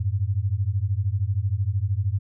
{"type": "beating tone pair", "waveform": "sine", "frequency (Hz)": [92.5, 105.5], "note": ["F#2", "G#2"], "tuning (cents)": [0, 28], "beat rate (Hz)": 13, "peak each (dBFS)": -24, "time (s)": [0, 2.19], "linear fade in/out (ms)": 10, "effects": []}